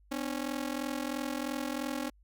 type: ring-modulated tone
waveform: sawtooth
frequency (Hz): 275.2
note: C#4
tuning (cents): -12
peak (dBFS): -26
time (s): 0.11-2.1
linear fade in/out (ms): 10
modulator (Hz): 21.5
effects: added 50 Hz sine -59 dBFS peak until 2.23 s